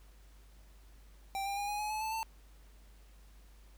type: tone with pitch steps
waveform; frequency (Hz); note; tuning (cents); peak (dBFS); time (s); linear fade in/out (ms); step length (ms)
square; 784 / 798.6 / 813.5 / 828.7 / 844.2 / 859.9 / 876 / 892.3; G5 / G5 / G#5 / G#5 / G#5 / A5 / A5 / A5; 0 / +32 / -36 / -4 / +28 / -40 / -8 / +24; -35; 1.35-2.23; 0; 110
effects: added 50 Hz sine -55 dBFS peak until 3.77 s + pink hiss -66 dBFS RMS until 3.77 s